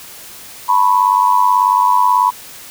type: tone with amplitude modulation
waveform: sine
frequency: 987.8 Hz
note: B5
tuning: in tune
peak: -5 dBFS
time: 0.68-2.31 s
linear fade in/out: 20 ms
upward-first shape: sine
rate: 98.3 Hz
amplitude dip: 85%
effects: white hiss -35 dBFS RMS until 2.7 s